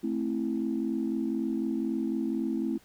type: chord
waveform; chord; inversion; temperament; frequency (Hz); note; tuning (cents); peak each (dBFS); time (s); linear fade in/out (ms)
sine; A minor; none; just; 220 / 264 / 330; A3 / C4 / E4; 0 / +16 / +2; -31; 0.03-2.78; 10
effects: tanh soft clip ceiling -19 dBFS + pink hiss -60 dBFS RMS until 2.84 s